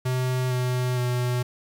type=tone with pitch steps; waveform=square; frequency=127.6 / 125.7 / 123.82 Hz; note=C3 / B2 / B2; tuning=-43 / +31 / +5 cents; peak=-23 dBFS; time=0.05-1.43 s; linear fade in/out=10 ms; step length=460 ms; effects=9-bit